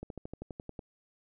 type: slowing click train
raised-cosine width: 2 ms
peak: -27 dBFS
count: 10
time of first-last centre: 0.03-0.792 s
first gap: 72 ms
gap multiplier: 1.04
effects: none